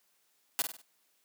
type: noise with echo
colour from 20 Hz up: white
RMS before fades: -29 dBFS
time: 0.59-0.62 s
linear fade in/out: 0 ms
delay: 49 ms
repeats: 4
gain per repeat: -7 dB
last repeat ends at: 0.816 s
effects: white hiss -72 dBFS RMS until 1.24 s + high-pass 200 Hz 12 dB/octave